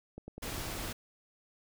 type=click train; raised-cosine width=2 ms; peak=-30 dBFS; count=7; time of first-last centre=0.18-0.781 s; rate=9.99 Hz
type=noise; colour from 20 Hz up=pink; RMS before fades=-39 dBFS; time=0.42-0.93 s; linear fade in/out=10 ms
effects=none